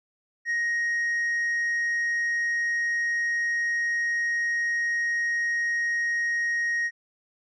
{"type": "tone with tanh clipping", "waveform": "sine", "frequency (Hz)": 1876, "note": "A#6", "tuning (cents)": 11, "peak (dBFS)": -24, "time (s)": [0.45, 6.91], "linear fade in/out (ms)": 50, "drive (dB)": 2, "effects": []}